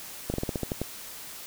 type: slowing click train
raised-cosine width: 2 ms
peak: -15 dBFS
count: 9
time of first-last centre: 0.3-0.816 s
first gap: 39 ms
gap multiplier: 1.14
effects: white hiss -42 dBFS RMS until 1.46 s